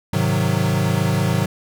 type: chord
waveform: square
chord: Ab dominant seventh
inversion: none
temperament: equal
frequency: 103.83 / 130.81 / 155.56 / 185 Hz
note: Ab2 / C3 / Eb3 / Gb3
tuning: 0 / 0 / 0 / 0 cents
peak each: -23 dBFS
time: 0.13-1.46 s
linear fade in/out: 5 ms
effects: none